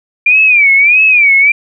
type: tone with vibrato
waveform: sine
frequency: 2376 Hz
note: D7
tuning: 20 cents sharp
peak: -4 dBFS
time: 0.26-1.52 s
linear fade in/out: 5 ms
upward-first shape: sine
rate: 1.6 Hz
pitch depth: 150 cents each way
effects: none